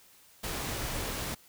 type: noise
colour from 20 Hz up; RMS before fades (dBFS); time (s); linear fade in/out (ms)
pink; -35; 0.43-1.35; 10
effects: white hiss -59 dBFS RMS until 1.48 s